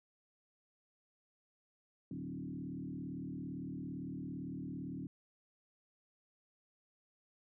sine tone with frequency modulation, 220 Hz, A3, in tune, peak -40 dBFS, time 2.11-5.07 s, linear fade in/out 2 ms, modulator 37.7 Hz, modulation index 2.3, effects none

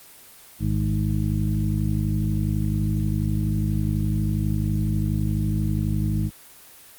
harmonic tone with a mistuned harmonic, 52.1 Hz, G#1, 6 cents sharp, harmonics 1 / 2 / 3 / 4 / 6, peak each -27 / -24 / -26 / -28 / -32 dBFS, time 0.59-6.31 s, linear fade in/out 50 ms, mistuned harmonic 1, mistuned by +50 cents, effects white hiss -47 dBFS RMS until 6.98 s + Opus 24 kbps

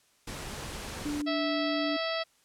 pink noise, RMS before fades -39 dBFS, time 0.27-1.22 s, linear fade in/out 5 ms
sine tone, 293.7 Hz, D4, in tune, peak -30 dBFS, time 1.05-1.97 s, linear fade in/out 10 ms
harmonic tone, 655 Hz, E5, 11 cents flat, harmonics 1 / 2 / 3 / 4 / 5 / 6 / 7 / 8, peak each -32 / -37 / -38 / -41 / -39 / -42 / -40 / -44 dBFS, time 1.26-2.24 s, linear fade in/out 20 ms
effects white hiss -66 dBFS RMS until 2.44 s + low-pass 10000 Hz 12 dB/octave

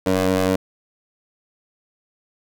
20% pulse ring-modulated tone, 93.4 Hz, F#2, 17 cents sharp, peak -9 dBFS, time 0.06-0.56 s, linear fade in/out 5 ms, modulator 376 Hz, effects none

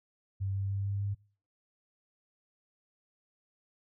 sine tone with pitch steps, 97.3 / 98.09 / 98.89 / 99.69 / 100.5 Hz, G2 / G2 / G2 / G2 / G2, -12 / +2 / +16 / +30 / +44 cents, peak -30 dBFS, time 0.4-1.15 s, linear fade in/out 20 ms, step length 150 ms, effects noise-tail reverb RT60 0.4 s tail -23 dB re dry

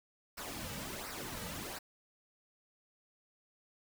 pink noise with flanger, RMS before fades -43 dBFS, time 0.37-1.79 s, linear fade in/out 10 ms, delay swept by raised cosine 0.29 to 2.89 ms, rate 1.4 Hz, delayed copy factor -0.65, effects none

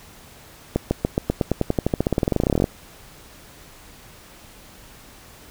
accelerating click train, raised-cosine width 2 ms, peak -5 dBFS, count 30, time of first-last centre 0.76-2.642 s, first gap 150 ms, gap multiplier 0.93, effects pink hiss -46 dBFS RMS until 5.5 s

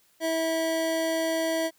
square tone pair together, 325 / 650 Hz, E4 / E5, -24 / -24 cents, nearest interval octave, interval 1200 cents, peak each -30 / -27 dBFS, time 0.2-1.71 s, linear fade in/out 50 ms, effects white hiss -64 dBFS RMS until 1.78 s

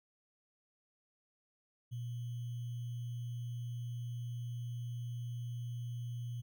sine tone with sample-and-hold, 120 Hz, B2, 49 cents flat, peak -38 dBFS, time 1.91-6.42 s, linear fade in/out 20 ms, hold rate 3150 Hz, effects none

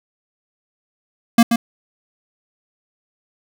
square tone with echo, 233.1 Hz, A#3, in tune, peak -7 dBFS, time 1.38-1.43 s, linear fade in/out 5 ms, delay 130 ms, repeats 1, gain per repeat -7 dB, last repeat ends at 1.56 s, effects none

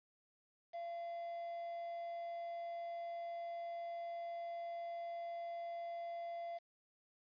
triangle tone with quantisation, 683 Hz, F5, 39 cents flat, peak -40 dBFS, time 0.73-6.59 s, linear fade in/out 20 ms, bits 10, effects resampled to 11025 Hz

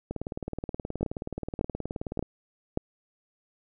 two click trains, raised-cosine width 2 ms, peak -12 / -19 dBFS, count 4 / 41, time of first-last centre 1.03-2.774 / 0.11-2.226 s, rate 1.72 / 18.9 Hz, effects none

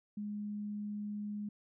sine tone, 207.7 Hz, G#3, in tune, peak -37 dBFS, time 0.17-1.49 s, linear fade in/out 5 ms, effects none

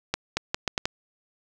accelerating click train, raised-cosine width 0.2 ms, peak -7 dBFS, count 6, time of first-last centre 0.14-0.855 s, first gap 230 ms, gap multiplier 0.76, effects none

